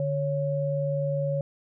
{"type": "tone pair together", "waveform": "sine", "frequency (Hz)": [146.83, 554.4], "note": ["D3", "C#5"], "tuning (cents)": [0, 0], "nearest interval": "octave + major seventh", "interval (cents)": 2300, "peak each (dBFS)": -27, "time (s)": [0, 1.41], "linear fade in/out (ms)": 2, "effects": []}